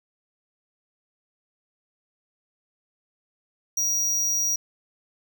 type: tone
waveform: square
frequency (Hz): 5750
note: F8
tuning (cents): +50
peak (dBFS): -22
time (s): 3.77-4.56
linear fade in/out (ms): 5
effects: none